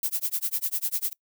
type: noise with tremolo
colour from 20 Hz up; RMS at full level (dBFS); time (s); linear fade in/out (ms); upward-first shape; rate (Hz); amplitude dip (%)
violet; -25; 0.03-1.13; 2; sine; 10; 100
effects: noise-tail reverb RT60 0.1 s tail -24 dB re dry